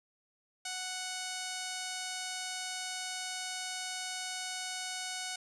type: tone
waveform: 5% pulse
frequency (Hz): 740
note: F#5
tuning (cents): 0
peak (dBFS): -25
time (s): 0.65-5.36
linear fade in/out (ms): 5
effects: resampled to 22050 Hz + 11-bit